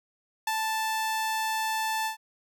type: tone with ADSR envelope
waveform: sawtooth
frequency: 880 Hz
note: A5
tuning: in tune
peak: -21 dBFS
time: 0.47-2.17 s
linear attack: 4 ms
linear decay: 38 ms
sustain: -2 dB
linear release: 110 ms
effects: none